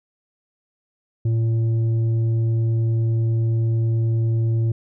triangle tone with tanh clipping, 113.7 Hz, A#2, 43 cents flat, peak -18 dBFS, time 1.25-4.72 s, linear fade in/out 5 ms, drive 10 dB, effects none

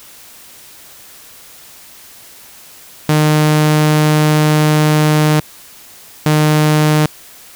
sawtooth tone pair in turn, 152.6 / 152.6 Hz, D#3 / D#3, -33 / -33 cents, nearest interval unison, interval 0 cents, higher neither, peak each -5 dBFS, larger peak neither, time 3.09-5.4 / 6.26-7.06 s, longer first, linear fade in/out 2 ms, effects white hiss -39 dBFS RMS until 7.55 s

